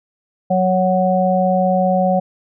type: harmonic tone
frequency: 185 Hz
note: F#3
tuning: in tune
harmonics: 1 / 3 / 4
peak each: -17 / -17 / -17 dBFS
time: 0.5-2.2 s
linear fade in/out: 10 ms
effects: none